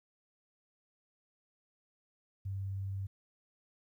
sine tone with vibrato, 97.3 Hz, G2, 12 cents flat, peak -35 dBFS, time 2.45-3.07 s, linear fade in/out 10 ms, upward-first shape sine, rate 19 Hz, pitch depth 12 cents each way, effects 12-bit

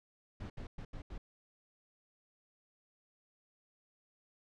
brown noise bursts at uneven times, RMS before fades -44 dBFS, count 5, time 0.4-0.5 / 0.57-0.67 / 0.78-0.85 / 0.93-1.02 / 1.1-1.18 s, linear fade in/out 5 ms, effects low-pass 5000 Hz 12 dB/octave

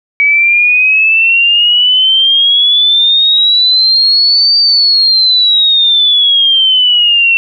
sine exponential two-way sweep, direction up then down, 2268 to 4645 to 2696 Hz, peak -5 dBFS, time 0.2-7.37 s, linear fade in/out 0 ms, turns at 4.58 s, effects none

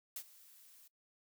blue noise with ADSR envelope, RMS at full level -41 dBFS, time 0.16-0.88 s, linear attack 4 ms, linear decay 65 ms, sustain -20 dB, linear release 8 ms, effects noise-tail reverb RT60 0.1 s tail -21 dB re dry

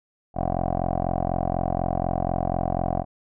10% pulse tone with low-pass filter, 44.06 Hz, F1, 16 cents sharp, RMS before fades -25 dBFS, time 0.34-3.05 s, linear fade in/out 50 ms, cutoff 750 Hz, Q 6.8, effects none

